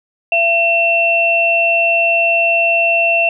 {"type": "tone pair together", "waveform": "sine", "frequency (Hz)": [675, 2700], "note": ["E5", "E7"], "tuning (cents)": [41, 41], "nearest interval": "2 octaves", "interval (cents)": 2400, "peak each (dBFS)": [-15, -12], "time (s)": [0.32, 3.29], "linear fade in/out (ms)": 2, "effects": []}